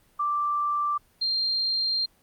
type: tone pair in turn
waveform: sine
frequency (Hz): 1174.7 / 4186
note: D6 / C8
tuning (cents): 0 / 0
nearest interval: octave + minor seventh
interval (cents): 2200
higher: second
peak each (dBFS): -23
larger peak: neither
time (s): 0.19-0.98 / 1.21-2.06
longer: second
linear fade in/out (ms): 10
effects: pink hiss -62 dBFS RMS until 2.22 s + Opus 32 kbps